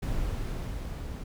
brown noise with level ramp, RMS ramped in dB -30 to -37 dBFS, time 0.02-1.24 s, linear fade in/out 10 ms, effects none

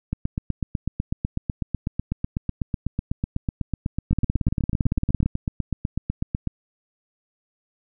two click trains, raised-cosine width 5 ms, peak -9 / -11 dBFS, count 21 / 52, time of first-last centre 4.13-5.26 / 0.13-6.473 s, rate 17.7 / 8.04 Hz, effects none

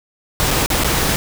pink noise with dropouts, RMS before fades -17 dBFS, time 0.4-1.16 s, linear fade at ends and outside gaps 0 ms, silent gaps 0.507-0.511 / 0.661-0.702 / 0.836-0.845 s, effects none

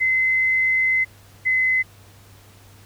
sine tone pair in turn, 2052 / 2039 Hz, C7 / C7, -34 / -45 cents, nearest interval unison, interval 11 cents, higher first, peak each -16 dBFS, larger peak neither, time 0-1.05 / 1.45-1.83 s, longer first, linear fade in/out 20 ms, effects added 99 Hz sine -48 dBFS peak until 2.85 s + pink hiss -51 dBFS RMS until 2.85 s

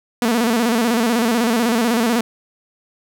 sawtooth tone with vibrato, 232.1 Hz, A#3, 7 cents flat, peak -11 dBFS, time 0.22-2.21 s, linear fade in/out 2 ms, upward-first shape square, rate 16 Hz, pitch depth 79 cents each way, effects none

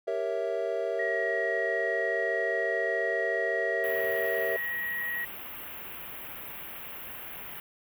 triangle chord, G diminished seventh, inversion none, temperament equal, 392 / 466.2 / 554.4 / 659.3 Hz, G4 / Bb4 / Db5 / Fb5, 0 / 0 / 0 / 0 cents, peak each -33 / -31 / -33 / -30 dBFS, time 0.07-4.57 s, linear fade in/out 10 ms
sine tone, 1902 Hz, A#6, 34 cents sharp, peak -30 dBFS, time 0.99-5.25 s, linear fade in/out 5 ms
white band-stop noise, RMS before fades -41 dBFS, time 3.84-7.6 s, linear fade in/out 2 ms, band 3100 to 12000 Hz, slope 48 dB/octave
effects none

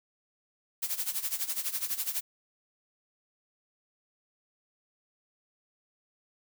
blue noise with tremolo, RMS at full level -30 dBFS, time 0.82-2.21 s, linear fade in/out 10 ms, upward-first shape sine, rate 12 Hz, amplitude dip 80%, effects none

